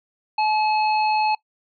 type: harmonic tone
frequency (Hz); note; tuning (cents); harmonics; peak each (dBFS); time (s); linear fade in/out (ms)
858; A5; -44; 1 / 3 / 5; -18 / -28 / -32; 0.38-1.35; 5
effects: noise-tail reverb RT60 0.1 s tail -22 dB re dry